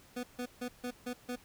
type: tone bursts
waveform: 25% pulse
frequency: 246.9 Hz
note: B3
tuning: in tune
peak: -32 dBFS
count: 6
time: 0.16-1.36 s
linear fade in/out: 10 ms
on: 75 ms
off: 150 ms
effects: pink hiss -60 dBFS RMS until 1.44 s